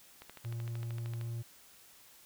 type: click train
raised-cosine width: 0.3 ms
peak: -32 dBFS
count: 14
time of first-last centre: 0.22-1.212 s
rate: 13.1 Hz
type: tone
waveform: triangle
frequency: 116.54 Hz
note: A#2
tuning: in tune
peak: -34 dBFS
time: 0.44-1.43 s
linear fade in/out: 20 ms
effects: white hiss -59 dBFS RMS until 2.25 s